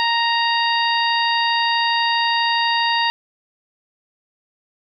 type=harmonic tone; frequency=932.3 Hz; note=A#5; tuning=in tune; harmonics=1 / 2 / 3 / 4 / 5; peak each=-19 / -22 / -24 / -25 / -26 dBFS; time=0-3.1 s; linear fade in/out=0 ms; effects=none